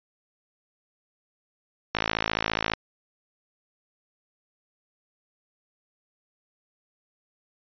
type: click train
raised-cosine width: 0.3 ms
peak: -7 dBFS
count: 44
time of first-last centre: 1.95-2.736 s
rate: 54.7 Hz
effects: resampled to 11025 Hz